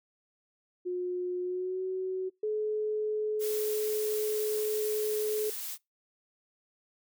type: tone with pitch glide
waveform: sine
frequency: 360 to 374.4 Hz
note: F#4 to F#4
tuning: -47 to +20 cents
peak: -30 dBFS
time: 0.85-2.3 s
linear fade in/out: 20 ms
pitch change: +67 cents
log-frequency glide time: 1.42-1.82 s
type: tone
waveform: sine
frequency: 427.3 Hz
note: G#4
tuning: 49 cents sharp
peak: -28 dBFS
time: 2.43-5.5 s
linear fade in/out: 5 ms
type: noise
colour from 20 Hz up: blue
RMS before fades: -38 dBFS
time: 3.39-5.78 s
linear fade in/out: 50 ms
effects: noise-tail reverb RT60 0.2 s tail -24 dB re dry